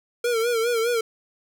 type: tone with vibrato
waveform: square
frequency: 465.3 Hz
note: A#4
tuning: 3 cents flat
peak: -21 dBFS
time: 0.24-1.01 s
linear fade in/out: 5 ms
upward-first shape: sine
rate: 4.9 Hz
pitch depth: 78 cents each way
effects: none